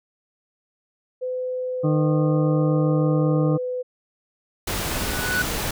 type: tone with pitch glide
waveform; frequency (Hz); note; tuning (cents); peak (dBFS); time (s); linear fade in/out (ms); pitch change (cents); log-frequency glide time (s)
sine; 507 to 501.8; B4 to B4; +45 to +28; -24; 1.21-3.83; 20; -17; 2.62-3.41
type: harmonic tone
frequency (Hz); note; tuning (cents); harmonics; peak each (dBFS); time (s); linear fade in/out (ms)
153; D#3; -29; 1 / 2 / 3 / 4 / 5 / 7 / 8; -19 / -23 / -31 / -35 / -37 / -38 / -36; 1.83-3.58; 20
type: noise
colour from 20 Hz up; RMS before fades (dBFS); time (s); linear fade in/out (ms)
pink; -26; 4.67-5.71; 5
type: tone with exponential growth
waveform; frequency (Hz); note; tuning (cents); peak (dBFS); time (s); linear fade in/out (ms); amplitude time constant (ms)
triangle; 1480; F#6; 0; -16; 4.73-5.42; 5; 150
effects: none